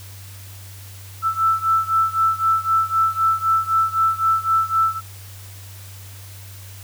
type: beating tone pair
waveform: sine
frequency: 1322 / 1325.9 Hz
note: E6 / E6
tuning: +5 / +10 cents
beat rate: 3.9 Hz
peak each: -18 / -20 dBFS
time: 1.22-5.01 s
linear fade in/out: 50 ms
effects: added 97 Hz sine -37 dBFS peak until 6.83 s + white hiss -43 dBFS RMS until 6.83 s